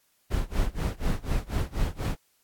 brown noise with tremolo, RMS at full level -24 dBFS, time 0.3-2.16 s, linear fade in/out 20 ms, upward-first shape sine, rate 4.1 Hz, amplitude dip 95%, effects white hiss -68 dBFS RMS until 2.43 s + AAC 64 kbps

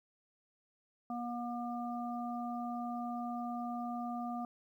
harmonic tone, 239.7 Hz, A#3, 48 cents sharp, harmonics 1 / 3 / 5, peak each -39 / -40 / -46 dBFS, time 1.1-4.45 s, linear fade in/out 2 ms, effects 12-bit

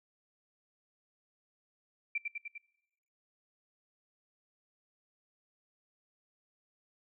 sine tone with echo, 2349 Hz, D7, in tune, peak -30 dBFS, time 2.15-2.18 s, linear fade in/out 5 ms, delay 100 ms, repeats 4, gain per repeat -3 dB, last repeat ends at 2.58 s, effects noise-tail reverb RT60 1.0 s tail -23 dB re dry

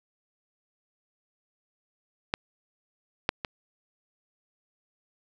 clicks, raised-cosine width 0.3 ms, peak -9 / -6 / -15 dBFS, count 3, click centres 2.339 / 3.291 / 3.448 s, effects none

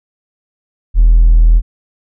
sine tone with hard clipping, 40.8 Hz, E1, 17 cents flat, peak -4 dBFS, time 0.94-1.62 s, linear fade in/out 50 ms, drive 1 dB, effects none

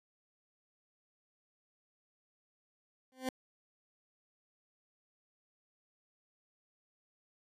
20% pulse tone with exponential growth, 258.9 Hz, C4, 18 cents flat, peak -26 dBFS, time 3.12-3.29 s, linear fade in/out 1 ms, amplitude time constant 36 ms, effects resampled to 32000 Hz

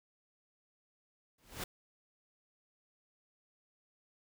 pink noise with exponential growth, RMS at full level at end -36 dBFS, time 1.38-1.64 s, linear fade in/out 5 ms, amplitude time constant 56 ms, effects none

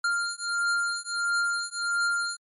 square beating tone pair, 1396.9 / 1398.4 Hz, F6 / F6, 0 / +2 cents, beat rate 1.5 Hz, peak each -29 dBFS, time 0.04-2.37 s, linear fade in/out 5 ms, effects MP3 48 kbps

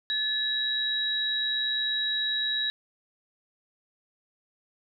sine tone pair together, 1726 / 3857 Hz, A6 / B7, -34 / -42 cents, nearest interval octave + major second, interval 1392 cents, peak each -32 / -26 dBFS, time 0.1-2.7 s, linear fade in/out 0 ms, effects none

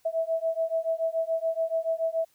sine beating tone pair, 650 / 657 Hz, E5 / E5, -24 / -6 cents, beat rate 7 Hz, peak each -28 dBFS, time 0.05-2.25 s, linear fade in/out 10 ms, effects white hiss -66 dBFS RMS until 2.34 s

